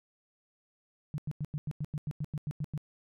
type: tone bursts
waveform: sine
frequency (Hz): 149.4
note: D3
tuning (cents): +30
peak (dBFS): -31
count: 13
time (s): 1.14-2.777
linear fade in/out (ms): 0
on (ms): 41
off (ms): 92
effects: none